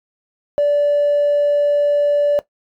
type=tone; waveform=triangle; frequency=581 Hz; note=D5; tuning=19 cents flat; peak=-8 dBFS; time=0.58-2.39 s; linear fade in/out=0 ms; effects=noise-tail reverb RT60 0.1 s tail -17 dB re dry + tanh soft clip ceiling -10 dBFS